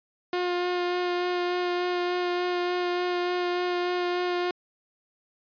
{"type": "tone with vibrato", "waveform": "sawtooth", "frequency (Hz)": 356.1, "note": "F4", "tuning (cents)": 34, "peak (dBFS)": -21, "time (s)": [0.33, 4.51], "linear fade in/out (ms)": 2, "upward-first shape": "sine", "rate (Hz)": 3.4, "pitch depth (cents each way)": 12, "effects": ["resampled to 11025 Hz"]}